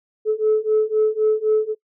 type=beating tone pair; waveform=sine; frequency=430 / 433.9 Hz; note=A4 / A4; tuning=-40 / -24 cents; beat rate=3.9 Hz; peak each=-18 / -17 dBFS; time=0.25-1.75 s; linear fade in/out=50 ms; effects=noise-tail reverb RT60 0.1 s tail -24 dB re dry + tanh soft clip ceiling -10 dBFS